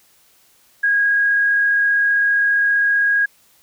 sine tone with frequency modulation, 1641 Hz, G#6, 21 cents flat, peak -13 dBFS, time 0.83-3.26 s, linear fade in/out 10 ms, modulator 35.2 Hz, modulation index 0.42, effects white hiss -55 dBFS RMS until 3.62 s

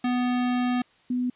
square / sine tone pair in turn, 247.6 / 248.6 Hz, B3 / B3, +5 / +12 cents, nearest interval unison, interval 7 cents, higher second, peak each -23 dBFS, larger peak neither, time 0.04-0.82 / 1.1-1.3 s, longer first, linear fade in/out 5 ms, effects white hiss -60 dBFS RMS until 1.35 s + resampled to 8000 Hz

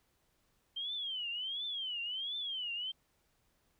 sine tone with vibrato, 3134 Hz, G7, 1 cent flat, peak -36 dBFS, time 0.76-2.92 s, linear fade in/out 10 ms, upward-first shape triangle, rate 1.4 Hz, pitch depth 230 cents each way, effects pink hiss -75 dBFS RMS until 3.79 s

